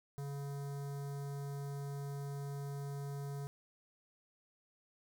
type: tone with notch filter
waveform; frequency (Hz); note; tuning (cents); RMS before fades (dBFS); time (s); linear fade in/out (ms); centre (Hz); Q
square; 140.9; C#3; +29; -42; 0.18-3.47; 0; 2700; 0.56
effects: none